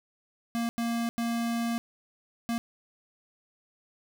square tone bursts at uneven times, 233.1 Hz, A#3, in tune, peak -28 dBFS, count 4, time 0.55-0.69 / 0.78-1.09 / 1.18-1.78 / 2.49-2.58 s, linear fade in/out 0 ms, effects none

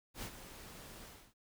pink noise with ADSR envelope, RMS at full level -42 dBFS, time 0.14-1.34 s, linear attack 87 ms, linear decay 73 ms, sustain -10 dB, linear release 290 ms, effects none

